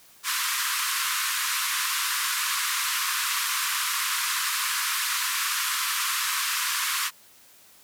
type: band-pass noise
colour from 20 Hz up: pink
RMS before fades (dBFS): -27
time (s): 0.23-7.11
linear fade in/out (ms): 50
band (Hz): 1000 to 15000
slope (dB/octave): 96
effects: white hiss -54 dBFS RMS until 7.83 s + high-pass 60 Hz 12 dB/octave